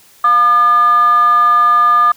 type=tone with frequency modulation; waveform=sine; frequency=1207 Hz; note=D6; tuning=47 cents sharp; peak=-6 dBFS; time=0.24-2.12 s; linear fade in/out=5 ms; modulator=501 Hz; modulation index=0.3; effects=tanh soft clip ceiling -2 dBFS + white hiss -46 dBFS RMS until 2.16 s